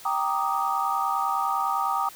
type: chord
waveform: sine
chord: Eb major seventh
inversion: first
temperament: equal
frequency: 784 / 932.3 / 1174.7 / 1244.5 Hz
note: G5 / Bb5 / D6 / Eb6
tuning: 0 / 0 / 0 / 0 cents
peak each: -28 / -29 / -30 / -27 dBFS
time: 0.05-2.09 s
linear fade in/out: 5 ms
effects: white hiss -46 dBFS RMS until 2.15 s